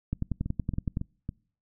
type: two click trains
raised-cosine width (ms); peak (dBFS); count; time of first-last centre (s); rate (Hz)
5; -16 / -20; 10 / 4; 0.13-0.971 / 0.46-1.291; 10.7 / 3.61
effects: noise-tail reverb RT60 0.5 s tail -26 dB re dry